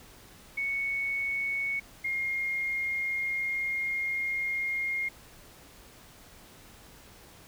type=tone pair in turn; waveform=sine; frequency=2217 / 2133 Hz; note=C#7 / C7; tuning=0 / +33 cents; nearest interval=minor second; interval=67 cents; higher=first; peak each=-28 dBFS; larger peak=neither; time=0.57-1.8 / 2.04-5.09 s; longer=second; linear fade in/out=10 ms; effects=pink hiss -53 dBFS RMS until 7.47 s